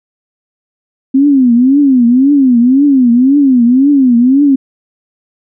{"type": "tone with vibrato", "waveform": "sine", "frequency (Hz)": 260.6, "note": "C4", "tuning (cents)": -7, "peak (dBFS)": -4, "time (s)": [1.14, 4.56], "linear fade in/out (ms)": 10, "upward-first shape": "triangle", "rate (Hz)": 1.9, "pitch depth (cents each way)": 210, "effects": []}